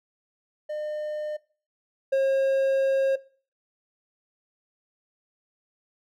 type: tone pair in turn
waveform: triangle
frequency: 605 / 539 Hz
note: D#5 / C#5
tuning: -49 / -49 cents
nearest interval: major second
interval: 200 cents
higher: first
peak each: -27 / -17 dBFS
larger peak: second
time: 0.69-1.37 / 2.12-3.16 s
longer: second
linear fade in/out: 10 ms
effects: noise-tail reverb RT60 0.4 s tail -20 dB re dry